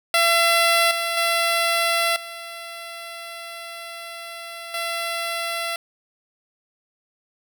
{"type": "tone with level steps", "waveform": "10% pulse", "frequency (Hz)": 676, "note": "E5", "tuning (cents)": 43, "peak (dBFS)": [-7, -14, -10, -25, -16], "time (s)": [0.14, 5.76], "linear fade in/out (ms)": 2, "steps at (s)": [0.91, 1.17, 2.16, 4.74], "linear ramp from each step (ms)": 2, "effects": []}